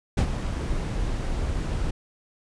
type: noise with ADSR envelope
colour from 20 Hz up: brown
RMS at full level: -17 dBFS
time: 0.17-1.91 s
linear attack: 12 ms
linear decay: 75 ms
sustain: -10 dB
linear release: 8 ms
effects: resampled to 22050 Hz